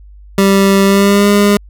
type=tone with pitch glide; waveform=25% pulse; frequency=196 to 204 Hz; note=G3 to G#3; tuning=0 to -31 cents; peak=-3 dBFS; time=0.38-1.57 s; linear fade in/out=2 ms; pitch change=+69 cents; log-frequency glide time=0.84-1.29 s; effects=added 50 Hz sine -34 dBFS peak until 1.69 s